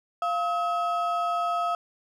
triangle ring-modulated tone, 987.8 Hz, B5, in tune, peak -19 dBFS, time 0.22-1.75 s, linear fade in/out 2 ms, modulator 293 Hz, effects none

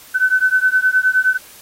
sine beating tone pair, 1510 / 1519.6 Hz, F#6 / F#6, +35 / +46 cents, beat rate 9.6 Hz, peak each -15 dBFS, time 0.14-1.38 s, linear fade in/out 20 ms, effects white hiss -42 dBFS RMS until 1.61 s + AAC 48 kbps

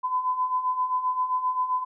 sine beating tone pair, 1006 / 1013.6 Hz, B5 / B5, +32 / +45 cents, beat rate 7.6 Hz, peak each -30 / -24 dBFS, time 0.03-1.85 s, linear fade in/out 20 ms, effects none

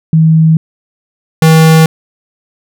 sine / square tone pair in turn, 160.1 / 160.1 Hz, D#3 / D#3, +50 / +50 cents, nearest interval unison, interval 0 cents, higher neither, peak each -3 dBFS, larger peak neither, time 0.13-0.57 / 1.42-1.86 s, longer neither, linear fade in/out 2 ms, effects none

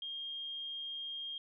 sine tone, 3223 Hz, G7, 47 cents sharp, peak -39 dBFS, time 0.02-1.38 s, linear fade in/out 2 ms, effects none

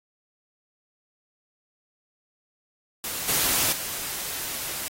white noise with level steps, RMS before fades -31 / -23 / -32 dBFS, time 3.04-4.88 s, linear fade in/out 0 ms, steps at 3.28 / 3.72 s, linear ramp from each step 10 ms, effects AAC 48 kbps

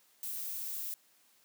violet noise, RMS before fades -39 dBFS, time 0.23-0.94 s, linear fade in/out 0 ms, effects white hiss -67 dBFS RMS until 1.44 s + high-pass 150 Hz 12 dB/octave

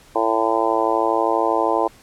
harmonic tone, 112.4 Hz, A2, 37 cents sharp, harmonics 3 / 4 / 5 / 6 / 7 / 8 / 9, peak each -24 / -24 / -24 / -24 / -24 / -24 / -24 dBFS, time 0.15-1.88 s, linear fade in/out 10 ms, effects pink hiss -49 dBFS RMS until 2.02 s + low-pass 12000 Hz 12 dB/octave

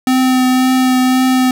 square tone with vibrato, 256.6 Hz, C4, 34 cents flat, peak -10 dBFS, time 0.07-1.51 s, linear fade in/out 2 ms, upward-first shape triangle, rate 1.9 Hz, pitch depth 14 cents each way, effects none

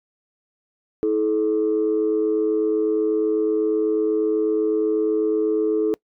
sine tone pair together, 322.7 / 430.8 Hz, E4 / A4, -37 / -37 cents, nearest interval perfect fourth, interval 500 cents, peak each -21 / -18 dBFS, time 1.03-5.94 s, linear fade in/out 0 ms, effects noise-tail reverb RT60 0.1 s tail -25 dB re dry + tanh soft clip ceiling -12 dBFS

